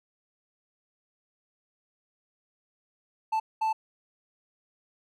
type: tone bursts at uneven times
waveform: triangle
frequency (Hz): 880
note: A5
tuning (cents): 0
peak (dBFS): -22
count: 2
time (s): 3.32-3.4 / 3.61-3.73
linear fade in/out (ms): 10
effects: none